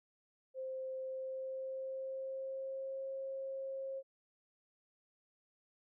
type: tone with pitch glide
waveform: sine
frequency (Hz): 523.3 to 537.1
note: C5 to C5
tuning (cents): 0 to +45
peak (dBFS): -39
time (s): 0.54-4.03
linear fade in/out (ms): 50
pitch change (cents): +45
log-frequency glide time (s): 0.99-3.08
effects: none